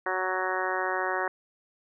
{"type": "harmonic tone", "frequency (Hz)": 185.9, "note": "F#3", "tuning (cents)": 8, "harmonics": [2, 3, 4, 5, 6, 7, 8, 9, 10], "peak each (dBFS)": [-34, -35, -34, -35, -34, -39, -35, -36, -35], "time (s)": [0.06, 1.28], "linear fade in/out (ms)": 2, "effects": []}